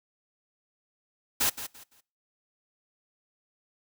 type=noise with echo; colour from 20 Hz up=white; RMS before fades=-25 dBFS; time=1.4-1.5 s; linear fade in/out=10 ms; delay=170 ms; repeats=3; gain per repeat=-12 dB; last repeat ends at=2.01 s; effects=noise-tail reverb RT60 0.4 s tail -23 dB re dry